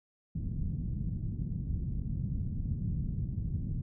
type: low-pass noise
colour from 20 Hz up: white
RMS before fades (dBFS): -34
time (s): 0.35-3.82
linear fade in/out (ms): 5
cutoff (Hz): 170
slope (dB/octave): 24
effects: none